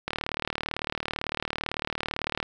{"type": "click train", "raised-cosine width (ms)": 0.3, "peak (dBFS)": -12, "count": 90, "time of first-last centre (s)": [0.08, 2.428], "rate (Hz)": 37.9, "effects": []}